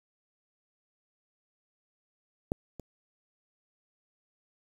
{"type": "clicks", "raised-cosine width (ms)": 2, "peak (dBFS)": [-15, -28], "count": 2, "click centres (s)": [2.519, 2.797], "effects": ["8-bit"]}